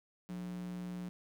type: tone with high-pass filter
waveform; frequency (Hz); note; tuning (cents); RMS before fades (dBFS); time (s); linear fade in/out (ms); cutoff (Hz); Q
square; 60; B1; -49; -42; 0.29-1.09; 0; 190; 4.6
effects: none